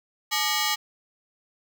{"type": "ring-modulated tone", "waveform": "10% pulse", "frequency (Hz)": 1030, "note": "C6", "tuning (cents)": -28, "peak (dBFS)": -11, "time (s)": [0.31, 0.76], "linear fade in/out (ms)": 20, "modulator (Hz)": 178, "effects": []}